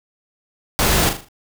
pink noise with echo, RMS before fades -17 dBFS, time 0.79-1.09 s, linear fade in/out 0 ms, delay 39 ms, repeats 5, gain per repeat -7 dB, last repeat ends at 1.285 s, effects none

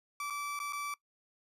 30% pulse tone with dropouts, 1159 Hz, D6, 23 cents flat, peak -33 dBFS, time 0.2-0.94 s, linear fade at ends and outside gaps 2 ms, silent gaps 0.301-0.305 / 0.591-0.6 / 0.725-0.731 s, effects noise-tail reverb RT60 0.1 s tail -21 dB re dry + resampled to 32000 Hz

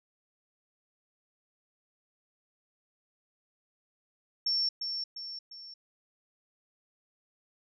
sine tone with echo, 5440 Hz, F8, 46 cents flat, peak -26 dBFS, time 4.46-4.69 s, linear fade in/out 5 ms, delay 350 ms, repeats 3, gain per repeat -6 dB, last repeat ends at 5.74 s, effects none

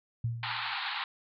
sine tone with exponential decay, 116.5 Hz, A#2, 1 cent flat, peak -26 dBFS, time 0.24-0.75 s, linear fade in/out 5 ms, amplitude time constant 110 ms
pink band-pass noise, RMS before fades -35 dBFS, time 0.43-1.04 s, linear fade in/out 2 ms, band 780 to 4400 Hz, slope 96 dB/octave
effects none

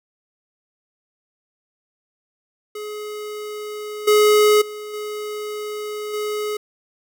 square tone with level steps, 421.7 Hz, G#4, 26 cents sharp, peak -29 / -12 / -31 / -27 / -23 dBFS, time 2.75-6.57 s, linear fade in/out 5 ms, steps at 4.07 / 4.61 / 4.93 / 6.13 s, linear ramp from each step 10 ms, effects none

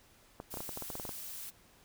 clicks, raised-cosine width 1 ms, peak -27 dBFS, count 12, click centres 0.401 / 0.541 / 0.572 / 0.605 / 0.692 / 0.774 / 0.823 / 0.902 / 0.954 / 0.998 / 1.052 / 1.092 s
blue noise, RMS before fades -44 dBFS, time 0.5-1.51 s, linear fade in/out 20 ms
effects pink hiss -63 dBFS RMS until 1.84 s

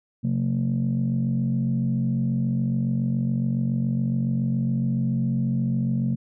sine tone cluster, 131.2 / 178.2 / 225.5 Hz, C3 / F3 / A3, +5 / +35 / +43 cents, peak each -23 / -27 / -24 dBFS, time 0.23-6.16 s, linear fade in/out 20 ms, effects tanh soft clip ceiling -15 dBFS

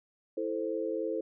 sine chord, A minor, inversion second, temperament equal, 329.6 / 440 / 523.3 Hz, E4 / A4 / C5, 0 / 0 / 0 cents, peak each -35 / -34 / -35 dBFS, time 0.37-1.21 s, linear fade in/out 5 ms, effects none

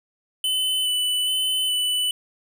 square tone with vibrato, 3006 Hz, F#7, 27 cents sharp, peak -21 dBFS, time 0.44-2.11 s, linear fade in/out 2 ms, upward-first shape square, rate 1.2 Hz, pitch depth 13 cents each way, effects none

